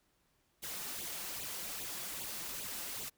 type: noise with flanger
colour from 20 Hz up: white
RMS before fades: -42 dBFS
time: 0.62-3.1 s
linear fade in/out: 20 ms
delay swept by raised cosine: 0.27 to 5.87 ms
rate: 2.5 Hz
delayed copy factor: +0.7
effects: pink hiss -75 dBFS RMS until 3.17 s